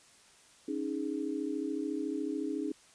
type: chord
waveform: sine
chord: C# suspended second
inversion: none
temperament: equal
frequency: 277.2 / 311.1 / 415.3 Hz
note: C#4 / D#4 / G#4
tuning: 0 / 0 / 0 cents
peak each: -36 / -35 / -39 dBFS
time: 0.68-2.72 s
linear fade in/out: 5 ms
effects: white hiss -60 dBFS RMS until 2.94 s + resampled to 22050 Hz